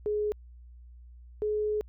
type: tone pair in turn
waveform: sine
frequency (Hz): 420 / 423.4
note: G#4 / G#4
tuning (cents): +19 / +33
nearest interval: unison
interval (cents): 14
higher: second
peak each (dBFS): -26 / -26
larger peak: neither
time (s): 0.06-0.32 / 1.42-1.81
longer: second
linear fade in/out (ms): 0
effects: added 60 Hz sine -47 dBFS peak until 1.88 s